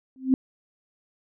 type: tone with exponential growth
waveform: sine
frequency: 261.6 Hz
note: C4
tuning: in tune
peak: -12 dBFS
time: 0.16-0.34 s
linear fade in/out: 1 ms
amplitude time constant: 39 ms
effects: none